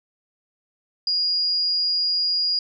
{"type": "tone", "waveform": "sine", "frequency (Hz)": 4863, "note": "D#8", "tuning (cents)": -40, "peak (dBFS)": -19, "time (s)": [1.07, 2.59], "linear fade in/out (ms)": 2, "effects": []}